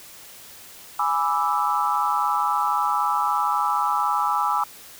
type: chord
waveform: sine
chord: E dominant seventh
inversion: first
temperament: equal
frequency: 830.6 / 987.8 / 1174.7 / 1318.5 Hz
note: G#5 / B5 / D6 / E6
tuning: 0 / 0 / 0 / 0 cents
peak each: -25 dBFS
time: 0.99-4.64 s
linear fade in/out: 5 ms
effects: white hiss -44 dBFS RMS until 4.99 s